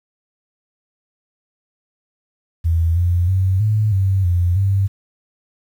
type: tone with pitch steps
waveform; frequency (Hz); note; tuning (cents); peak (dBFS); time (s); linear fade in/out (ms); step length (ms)
sine; 82.9 / 87.6 / 94.4 / 107.1 / 96.2 / 88.1 / 97.8; E2 / F2 / F#2 / A2 / G2 / F2 / G2; +10 / +6 / +35 / -46 / -32 / +16 / -4; -13; 2.64-4.88; 20; 320
effects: 8-bit